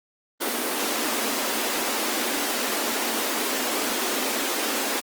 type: high-pass noise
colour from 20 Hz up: pink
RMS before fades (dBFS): -26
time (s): 0.4-5.01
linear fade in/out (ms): 20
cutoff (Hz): 220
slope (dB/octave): 96
effects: Opus 24 kbps